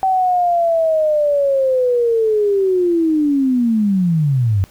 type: linear sweep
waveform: sine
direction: down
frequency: 767 to 91 Hz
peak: -12 dBFS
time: 0.03-4.64 s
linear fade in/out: 0 ms
effects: pink hiss -48 dBFS RMS until 4.7 s